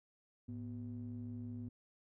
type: ring-modulated tone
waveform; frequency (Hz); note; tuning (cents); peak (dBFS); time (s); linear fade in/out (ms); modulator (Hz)
triangle; 69.3; C#2; 0; -37; 0.48-1.69; 10; 175
effects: none